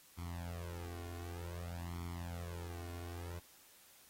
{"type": "tone with flanger", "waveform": "sawtooth", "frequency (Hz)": 86.3, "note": "F2", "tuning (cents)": -20, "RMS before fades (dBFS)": -45, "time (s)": [0.17, 3.4], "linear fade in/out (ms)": 20, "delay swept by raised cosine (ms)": [0.9, 2.8], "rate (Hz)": 0.54, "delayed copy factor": 0.8, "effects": ["white hiss -63 dBFS RMS until 4.09 s", "AAC 48 kbps"]}